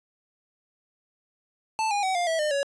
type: tone with pitch steps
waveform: square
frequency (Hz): 880 / 816.3 / 757.3 / 702.5 / 651.7 / 604.5 / 560.8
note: A5 / G#5 / F#5 / F5 / E5 / D5 / C#5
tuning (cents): 0 / -30 / +40 / +10 / -20 / +50 / +20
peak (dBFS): -24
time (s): 1.79-2.63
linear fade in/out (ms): 0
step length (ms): 120
effects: resampled to 22050 Hz